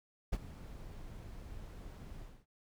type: noise with ADSR envelope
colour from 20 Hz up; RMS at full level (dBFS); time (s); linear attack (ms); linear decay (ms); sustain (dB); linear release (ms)
brown; -32; 0.32-2.46; 15; 37; -16; 260
effects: none